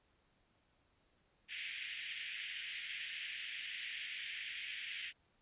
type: band-pass noise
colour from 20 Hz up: white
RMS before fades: -45 dBFS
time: 1.48-5.13 s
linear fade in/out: 50 ms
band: 1800 to 3300 Hz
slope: 48 dB/octave
effects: pink hiss -75 dBFS RMS until 5.41 s + resampled to 8000 Hz